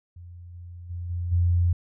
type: tone with level steps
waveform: sine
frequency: 87.31 Hz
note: F2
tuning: in tune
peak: -40 / -38 / -30 / -26 / -18 dBFS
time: 0.16-1.73 s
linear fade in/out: 5 ms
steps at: 0.53 / 0.89 / 1.09 / 1.31 s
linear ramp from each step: 20 ms
effects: none